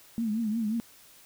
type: tone with vibrato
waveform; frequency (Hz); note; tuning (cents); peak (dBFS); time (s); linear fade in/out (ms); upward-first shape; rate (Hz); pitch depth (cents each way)
sine; 221; A3; +8; -26; 0.18-0.8; 0; triangle; 5.6; 120
effects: white hiss -55 dBFS RMS until 1.25 s